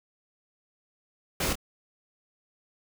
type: noise with echo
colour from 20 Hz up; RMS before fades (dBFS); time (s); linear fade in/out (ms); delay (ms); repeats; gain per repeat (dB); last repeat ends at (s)
pink; -28; 1.4-1.53; 5; 25; 1; -8; 1.555
effects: none